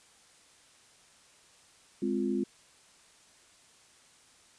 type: chord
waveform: sine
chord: F minor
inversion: first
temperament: equal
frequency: 207.7 / 261.6 / 349.2 Hz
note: Ab3 / C4 / F4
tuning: 0 / 0 / 0 cents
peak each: -32 dBFS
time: 2.02-2.44 s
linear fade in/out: 5 ms
effects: white hiss -60 dBFS RMS until 4.58 s + resampled to 22050 Hz